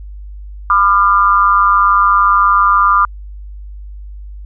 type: tone with amplitude modulation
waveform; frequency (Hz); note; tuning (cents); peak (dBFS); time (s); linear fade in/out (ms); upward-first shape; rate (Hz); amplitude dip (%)
sine; 1198; D6; +34; -3; 0.7-3.05; 2; sine; 193; 90
effects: added 50 Hz sine -27 dBFS peak until 4.45 s